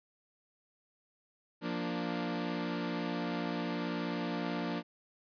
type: chord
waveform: sawtooth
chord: Bb major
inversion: second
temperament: equal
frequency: 174.61 / 233.1 / 293.7 Hz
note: F3 / Bb3 / D4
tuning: 0 / 0 / 0 cents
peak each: -34 dBFS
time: 1.61-4.83 s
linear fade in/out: 50 ms
effects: resampled to 11025 Hz